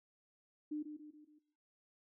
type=tone with echo; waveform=sine; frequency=301.1 Hz; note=D4; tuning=43 cents sharp; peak=-37 dBFS; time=0.71-0.83 s; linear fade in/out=10 ms; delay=140 ms; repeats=4; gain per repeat=-6 dB; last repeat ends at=1.39 s; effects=noise-tail reverb RT60 0.9 s tail -20 dB re dry